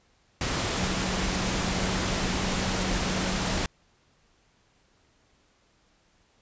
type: tone in noise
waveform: sine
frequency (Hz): 186.8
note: F#3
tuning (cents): +17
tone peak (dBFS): -32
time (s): 0.78-3.58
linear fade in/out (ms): 2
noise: pink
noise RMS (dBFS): -28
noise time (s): 0.41-3.66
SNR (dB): -7
effects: pink hiss -65 dBFS RMS until 6.41 s + resampled to 16000 Hz